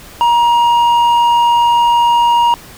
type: tone with hard clipping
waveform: sine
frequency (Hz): 947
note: A#5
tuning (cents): +27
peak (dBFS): -9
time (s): 0.21-2.54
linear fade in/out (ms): 0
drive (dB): 5
effects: pink hiss -36 dBFS RMS until 2.77 s